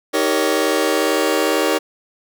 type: chord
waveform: sawtooth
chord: Eb dominant seventh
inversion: none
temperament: just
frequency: 311.1 / 388.9 / 466.7 / 560 Hz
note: Eb4 / G4 / Bb4 / Db5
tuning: 0 / -14 / +2 / +18 cents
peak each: -17 dBFS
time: 0.13-1.79 s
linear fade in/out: 20 ms
effects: none